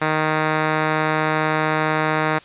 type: tone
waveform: 5% pulse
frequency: 155.56 Hz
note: D#3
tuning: in tune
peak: -6 dBFS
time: 0.01-2.39 s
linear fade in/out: 10 ms
effects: white hiss -46 dBFS RMS until 2.44 s + resampled to 8000 Hz